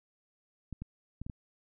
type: clicks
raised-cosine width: 5 ms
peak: -27 dBFS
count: 5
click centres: 0.727 / 0.82 / 1.216 / 1.265 / 1.298 s
effects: none